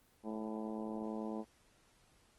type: harmonic tone with a mistuned harmonic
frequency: 109 Hz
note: A2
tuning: 16 cents flat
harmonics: 2 / 3 / 4 / 5 / 6 / 7 / 8 / 9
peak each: -41 / -45 / -47 / -49 / -51 / -52 / -53 / -54 dBFS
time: 0.23-1.45 s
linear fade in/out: 50 ms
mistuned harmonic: 9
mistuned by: +34 cents
effects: pink hiss -69 dBFS RMS until 2.38 s + Opus 24 kbps